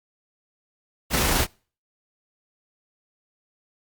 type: noise with amplitude modulation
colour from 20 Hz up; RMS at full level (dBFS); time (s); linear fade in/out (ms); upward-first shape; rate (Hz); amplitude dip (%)
pink; -20; 1.1-1.47; 50; sine; 27.7; 30
effects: noise-tail reverb RT60 0.4 s tail -26 dB re dry + Opus 48 kbps